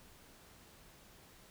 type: silence
effects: pink hiss -60 dBFS RMS until 1.5 s